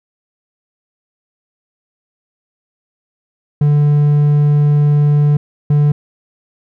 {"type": "tone bursts at uneven times", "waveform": "triangle", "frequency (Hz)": 146.83, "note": "D3", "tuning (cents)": 0, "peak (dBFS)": -6, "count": 2, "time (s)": [[3.61, 5.37], [5.7, 5.92]], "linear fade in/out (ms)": 5, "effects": []}